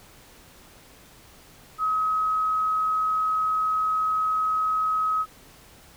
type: tone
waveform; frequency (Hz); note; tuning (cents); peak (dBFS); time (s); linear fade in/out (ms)
sine; 1273; D#6; +39; -21; 1.78-5.26; 50
effects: pink hiss -51 dBFS RMS until 5.96 s